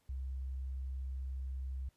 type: tone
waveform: sine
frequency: 65.7 Hz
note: C2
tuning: 8 cents sharp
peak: -37 dBFS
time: 0.09-1.89 s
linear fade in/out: 5 ms
effects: pink hiss -75 dBFS RMS until 1.96 s + resampled to 32000 Hz